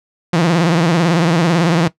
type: tone with vibrato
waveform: sawtooth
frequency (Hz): 168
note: E3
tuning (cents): +33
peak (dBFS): -7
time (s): 0.33-1.88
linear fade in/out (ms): 5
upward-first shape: sine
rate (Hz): 18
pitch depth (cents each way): 120
effects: noise-tail reverb RT60 0.1 s tail -17 dB re dry + low-pass 6000 Hz 12 dB/octave